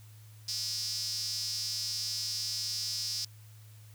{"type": "tone with high-pass filter", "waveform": "sawtooth", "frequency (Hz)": 241.4, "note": "B3", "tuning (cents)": -39, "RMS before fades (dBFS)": -35, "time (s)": [0.48, 3.25], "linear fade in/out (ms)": 5, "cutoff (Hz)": 5100, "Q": 7.3, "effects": ["added 107 Hz sine -50 dBFS peak until 3.94 s", "white hiss -61 dBFS RMS until 3.94 s"]}